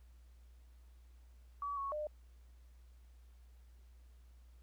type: tone with pitch steps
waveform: sine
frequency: 1141 / 1107 / 603 Hz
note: C#6 / C#6 / D5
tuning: +50 / -3 / +46 cents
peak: -37 dBFS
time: 1.62-2.07 s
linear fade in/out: 2 ms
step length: 150 ms
effects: added 60 Hz sine -57 dBFS peak until 4.62 s + pink hiss -75 dBFS RMS until 4.62 s